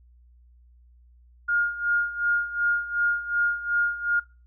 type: tone with tremolo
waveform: sine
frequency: 1419 Hz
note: F6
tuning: 27 cents sharp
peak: -19 dBFS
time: 1.48-4.2 s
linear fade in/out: 10 ms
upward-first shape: sine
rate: 2.7 Hz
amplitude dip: 80%
effects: noise-tail reverb RT60 0.3 s tail -22 dB re dry + added 60 Hz sine -52 dBFS peak until 4.46 s